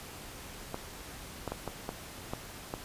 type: clicks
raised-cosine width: 1 ms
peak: -20 dBFS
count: 7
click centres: 0.744 / 1.477 / 1.52 / 1.677 / 1.891 / 2.335 / 2.739 s
effects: pink hiss -46 dBFS RMS until 2.84 s + resampled to 32000 Hz